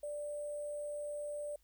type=tone with sample-and-hold; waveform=sine; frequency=587.3 Hz; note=D5; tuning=in tune; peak=-38 dBFS; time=0.03-1.56 s; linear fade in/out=5 ms; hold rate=8820 Hz; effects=added 50 Hz sine -69 dBFS peak until 1.63 s + white hiss -75 dBFS RMS until 1.63 s